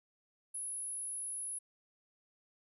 sine tone, 10548 Hz, E9, in tune, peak -38 dBFS, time 0.54-1.59 s, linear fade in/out 10 ms, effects none

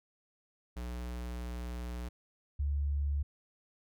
square / sine tone pair in turn, 60.4 / 71.56 Hz, B1 / D2, -38 / -44 cents, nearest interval minor third, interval 294 cents, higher second, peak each -38 / -29 dBFS, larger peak second, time 0.76-2.09 / 2.59-3.23 s, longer first, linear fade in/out 10 ms, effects none

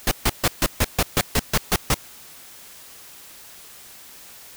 pink noise bursts, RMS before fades -18 dBFS, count 11, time 0.07-1.943 s, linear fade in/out 2 ms, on 43 ms, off 140 ms, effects white hiss -44 dBFS RMS until 4.56 s

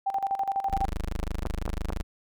sine tone with tremolo, 784 Hz, G5, in tune, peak -23 dBFS, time 0.06-0.86 s, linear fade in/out 10 ms, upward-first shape square, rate 12 Hz, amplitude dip 75%
20% pulse tone, 25.92 Hz, G#0, 2 cents flat, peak -24 dBFS, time 0.69-2.03 s, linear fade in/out 20 ms
click train, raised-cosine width 1 ms, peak -17 dBFS, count 4, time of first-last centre 1.23-1.903 s, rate 4.46 Hz
effects none

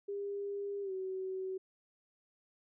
sine tone with pitch glide, 402.3 to 377.5 Hz, G4 to F#4, +45 to +35 cents, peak -36 dBFS, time 0.08-1.58 s, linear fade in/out 10 ms, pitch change -110 cents, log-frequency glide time 0.82-0.92 s, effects none

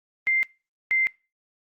sine tone pair in turn, 2093 / 2084 Hz, C7 / C7, 0 / -7 cents, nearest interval unison, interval 7 cents, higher first, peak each -19 dBFS, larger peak neither, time 0.27-0.43 / 0.91-1.07 s, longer neither, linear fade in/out 0 ms, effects noise-tail reverb RT60 0.3 s tail -23 dB re dry + Opus 32 kbps

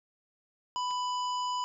harmonic tone, 994 Hz, B5, 11 cents sharp, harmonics 1 / 3 / 5 / 7, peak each -30 / -40 / -44 / -47 dBFS, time 0.76-1.64 s, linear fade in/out 0 ms
clicks, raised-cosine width 0.2 ms, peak -34 dBFS, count 2, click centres 0.907 / 0.912 s
effects none

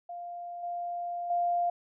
sine tone with level steps, 698.5 Hz, F5, in tune, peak -37 / -32 / -25 dBFS, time 0.09-1.7 s, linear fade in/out 5 ms, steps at 0.63 / 1.3 s, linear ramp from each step 5 ms, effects none

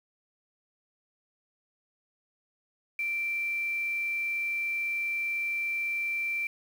sine tone with quantisation, 2349 Hz, D7, in tune, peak -28 dBFS, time 2.99-6.47 s, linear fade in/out 2 ms, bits 8, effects none

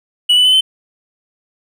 triangle tone with pitch steps, 2943 / 2984 / 3026 / 3068 Hz, F#7 / F#7 / F#7 / G7, -10 / +14 / +38 / -38 cents, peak -6 dBFS, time 0.29-0.61 s, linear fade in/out 10 ms, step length 80 ms, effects none

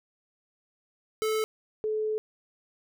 square / sine tone pair in turn, 435.3 / 431.5 Hz, A4 / A4, -19 / -34 cents, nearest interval unison, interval 15 cents, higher first, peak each -26 dBFS, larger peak neither, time 1.22-1.44 / 1.84-2.18 s, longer second, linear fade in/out 0 ms, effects none

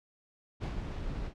brown noise with ADSR envelope, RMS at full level -32 dBFS, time 0.6-1.34 s, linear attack 36 ms, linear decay 100 ms, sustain -5 dB, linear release 75 ms, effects low-pass 5000 Hz 12 dB/octave

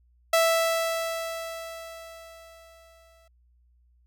sawtooth tone with exponential decay, 659.3 Hz, E5, in tune, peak -14 dBFS, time 0.33-3.28 s, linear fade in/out 5 ms, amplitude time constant 640 ms, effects added 60 Hz sine -59 dBFS peak until 4.06 s

